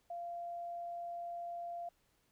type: tone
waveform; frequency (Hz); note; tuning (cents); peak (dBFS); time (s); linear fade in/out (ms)
sine; 691; F5; -19; -40; 0.1-1.89; 5
effects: pink hiss -75 dBFS RMS until 2.31 s